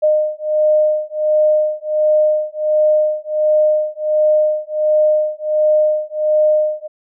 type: beating tone pair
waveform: sine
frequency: 611 / 612.4 Hz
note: D#5 / D#5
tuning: -32 / -28 cents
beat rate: 1.4 Hz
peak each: -15 dBFS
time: 0.02-6.88 s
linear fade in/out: 20 ms
effects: none